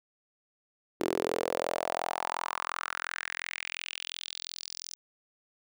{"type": "tone with high-pass filter sweep", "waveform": "sawtooth", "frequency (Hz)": 42.81, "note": "F1", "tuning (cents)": -34, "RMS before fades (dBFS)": -35, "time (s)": [1, 4.95], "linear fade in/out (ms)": 0, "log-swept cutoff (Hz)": [350, 5800], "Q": 3.7, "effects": []}